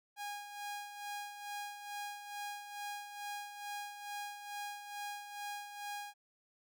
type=tone with tremolo; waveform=sawtooth; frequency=820 Hz; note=G#5; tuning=22 cents flat; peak=-36 dBFS; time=0.16-6.14 s; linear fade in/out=50 ms; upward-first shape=sine; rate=2.3 Hz; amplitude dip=60%; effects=none